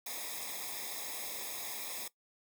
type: noise with comb filter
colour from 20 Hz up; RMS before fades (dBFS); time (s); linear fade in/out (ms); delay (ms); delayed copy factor
white; -41; 0.06-2.08; 5; 0.68; -0.9
effects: noise-tail reverb RT60 0.1 s tail -18 dB re dry